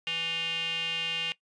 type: tone with band-pass filter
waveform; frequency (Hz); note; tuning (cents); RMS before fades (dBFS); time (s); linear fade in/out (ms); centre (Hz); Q
square; 165.3; E3; +5; -31; 0.07-1.32; 0; 2800; 9.4
effects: noise-tail reverb RT60 0.1 s tail -19 dB re dry + resampled to 22050 Hz